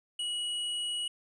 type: tone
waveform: square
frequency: 2916 Hz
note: F#7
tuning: 26 cents flat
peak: -32 dBFS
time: 0.19-1.08 s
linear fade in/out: 5 ms
effects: resampled to 22050 Hz